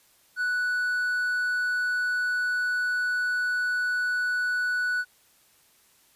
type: tone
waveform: triangle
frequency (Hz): 1480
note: F#6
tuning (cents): 0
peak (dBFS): -22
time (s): 0.36-5.05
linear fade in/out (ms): 50
effects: white hiss -61 dBFS RMS until 6.15 s + resampled to 32000 Hz